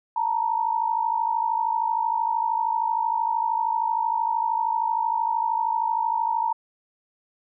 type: tone pair together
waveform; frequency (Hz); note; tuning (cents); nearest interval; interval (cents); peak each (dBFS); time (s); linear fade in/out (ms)
sine; 891 / 944; A5 / A#5; +22 / +22; minor second; 100; -24; 0.16-6.53; 5
effects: none